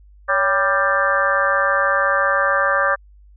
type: harmonic tone with a mistuned harmonic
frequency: 197.1 Hz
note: G3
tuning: 10 cents sharp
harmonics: 3 / 4 / 5 / 6 / 7 / 8 / 9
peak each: -21 / -29 / -29 / -19 / -28 / -20 / -24 dBFS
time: 0.28-2.96 s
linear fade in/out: 20 ms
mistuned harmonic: 3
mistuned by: -81 cents
effects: added 50 Hz sine -44 dBFS peak until 3.36 s